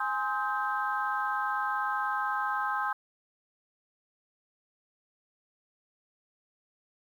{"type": "chord", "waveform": "sine", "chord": "Ab major seventh", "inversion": "none", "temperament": "equal with one note detuned", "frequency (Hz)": [830.6, 1046.5, 1276.5, 1568], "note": ["Ab5", "C6", "Eb6", "G6"], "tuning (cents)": [0, 0, 44, 0], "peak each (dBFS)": -33, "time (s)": [0, 2.93], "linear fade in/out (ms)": 5, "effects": ["tanh soft clip ceiling -17 dBFS", "10-bit"]}